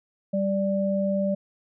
sine tone pair together, 196 / 587.3 Hz, G3 / D5, 0 / 0 cents, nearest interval octave + perfect fifth, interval 1900 cents, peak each -24 / -25 dBFS, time 0.33-1.35 s, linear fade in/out 10 ms, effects none

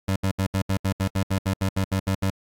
25% pulse tone bursts, 96.1 Hz, G2, 34 cents flat, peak -17 dBFS, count 15, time 0.08-2.302 s, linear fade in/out 5 ms, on 80 ms, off 73 ms, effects AAC 48 kbps

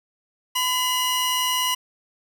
sawtooth tone pair together, 1011 / 2876 Hz, B5 / F#7, +40 / -50 cents, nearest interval octave + tritone, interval 1810 cents, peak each -20 dBFS, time 0.55-1.75 s, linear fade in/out 10 ms, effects none

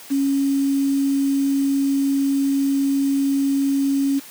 sine tone with quantisation, 275.9 Hz, C#4, 8 cents flat, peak -16 dBFS, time 0.1-4.2 s, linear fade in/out 20 ms, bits 6, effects white hiss -41 dBFS RMS until 4.3 s + high-pass 150 Hz 12 dB/octave

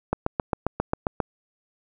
click train, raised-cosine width 1 ms, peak -8 dBFS, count 9, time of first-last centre 0.13-1.202 s, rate 7.46 Hz, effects none

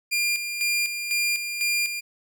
sawtooth tone with tremolo, 2400 Hz, D7, 37 cents sharp, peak -18 dBFS, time 0.11-2.01 s, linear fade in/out 20 ms, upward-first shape square, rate 2 Hz, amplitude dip 55%, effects none

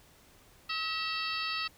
harmonic tone with a mistuned harmonic, 642 Hz, E5, 46 cents flat, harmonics 2 / 3 / 4 / 5 / 6 / 7 / 8, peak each -37 / -41 / -37 / -43 / -41 / -38 / -45 dBFS, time 0.69-1.68 s, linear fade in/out 10 ms, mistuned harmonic 4, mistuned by +64 cents, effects pink hiss -60 dBFS RMS until 1.77 s

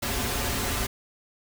pink noise with comb filter, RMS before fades -28 dBFS, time 0.02-0.87 s, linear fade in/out 10 ms, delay 6.3 ms, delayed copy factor -0.9, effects none

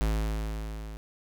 square tone with level ramp, 53.7 Hz, A1, 41 cents flat, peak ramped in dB -24 to -39 dBFS, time 0.01-0.97 s, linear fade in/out 0 ms, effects none

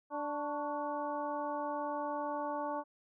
harmonic tone with a mistuned harmonic, 293.7 Hz, D4, in tune, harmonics 1 / 2 / 3 / 4 / 5, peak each -42 / -39 / -38 / -42 / -51 dBFS, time 0.1-2.84 s, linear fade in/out 50 ms, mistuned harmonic 4, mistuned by -83 cents, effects none

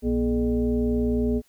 sine tone with frequency modulation, 240.9 Hz, B3, 43 cents flat, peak -20 dBFS, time 0.02-1.42 s, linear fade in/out 50 ms, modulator 180 Hz, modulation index 1.1, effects white hiss -63 dBFS RMS until 1.48 s

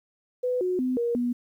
sine tone with pitch steps, 499.2 / 365 / 254.7 / 472.8 / 243.1 Hz, B4 / F#4 / C4 / A#4 / B3, +19 / -24 / -46 / +24 / -27 cents, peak -23 dBFS, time 0.43-1.33 s, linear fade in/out 10 ms, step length 180 ms, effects 10-bit

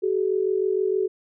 sine tone pair together, 379.3 / 425.8 Hz, F#4 / G#4, +43 / +43 cents, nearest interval major second, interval 200 cents, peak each -22 / -24 dBFS, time 0.02-1.08 s, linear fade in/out 20 ms, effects none

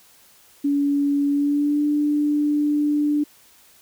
sine tone with pitch glide, 284.5 to 295 Hz, C#4 to D4, +45 to +8 cents, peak -17 dBFS, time 0.64-3.24 s, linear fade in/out 10 ms, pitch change +63 cents, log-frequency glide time 1.3-1.85 s, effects white hiss -53 dBFS RMS until 3.81 s

